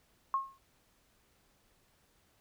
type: tone with exponential decay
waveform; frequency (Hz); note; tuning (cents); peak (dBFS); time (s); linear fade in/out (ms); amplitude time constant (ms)
sine; 1080; C#6; -45; -25; 0.34-0.58; 1; 52
effects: pink hiss -70 dBFS RMS until 2.4 s